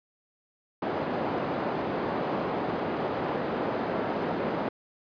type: band-pass noise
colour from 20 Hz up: white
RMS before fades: -30 dBFS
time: 0.82-4.69 s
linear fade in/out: 5 ms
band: 170 to 680 Hz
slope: 12 dB/octave
effects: resampled to 11025 Hz